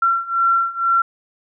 sine beating tone pair, 1360 / 1362.1 Hz, F6 / F6, -46 / -44 cents, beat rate 2.1 Hz, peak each -19 / -17 dBFS, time 0.02-1.02 s, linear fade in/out 5 ms, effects none

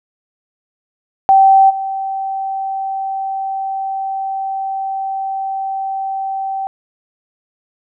sine tone with level steps, 775 Hz, G5, 20 cents flat, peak -5 / -18 dBFS, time 1.29-6.67 s, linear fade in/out 0 ms, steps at 1.69 s, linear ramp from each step 20 ms, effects none

